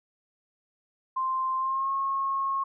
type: tone with pitch glide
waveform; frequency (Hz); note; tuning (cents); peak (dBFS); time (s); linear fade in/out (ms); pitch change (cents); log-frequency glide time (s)
sine; 1046.5 to 1087.2; C6 to C#6; 0 to -34; -25; 1.16-2.64; 10; +66; 1.57-1.91
effects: none